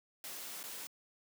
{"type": "noise with dropouts", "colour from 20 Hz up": "white", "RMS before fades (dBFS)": -45, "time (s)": [0.24, 0.87], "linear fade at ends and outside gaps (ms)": 1, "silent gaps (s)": [0.63, 0.638], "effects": ["high-pass 200 Hz 12 dB/octave"]}